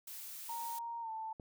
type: noise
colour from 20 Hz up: blue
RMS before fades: -47 dBFS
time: 0.07-0.79 s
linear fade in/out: 5 ms
type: tone with pitch glide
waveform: sine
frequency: 932.3 to 884 Hz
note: A#5 to A5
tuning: 0 to +8 cents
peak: -39 dBFS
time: 0.49-1.33 s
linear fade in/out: 5 ms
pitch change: -92 cents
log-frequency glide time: 1.01-1.1 s
type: click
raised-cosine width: 2 ms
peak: -35 dBFS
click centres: 1.398 s
effects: none